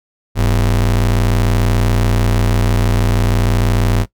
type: ring-modulated tone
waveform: square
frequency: 73.42 Hz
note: D2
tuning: in tune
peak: -9 dBFS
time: 0.35-4.06 s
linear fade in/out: 50 ms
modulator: 30.2 Hz
effects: noise-tail reverb RT60 0.1 s tail -18 dB re dry